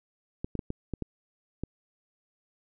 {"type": "clicks", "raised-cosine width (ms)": 3, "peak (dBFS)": -19, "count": 7, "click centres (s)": [0.445, 0.553, 0.592, 0.704, 0.937, 1.023, 1.636], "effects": []}